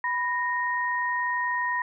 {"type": "tone pair together", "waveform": "sine", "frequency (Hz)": [987.8, 1859.3], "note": ["B5", "A#6"], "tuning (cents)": [0, -5], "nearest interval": "major seventh", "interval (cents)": 1095, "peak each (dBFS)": -27, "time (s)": [0.04, 1.82], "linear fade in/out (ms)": 2, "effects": []}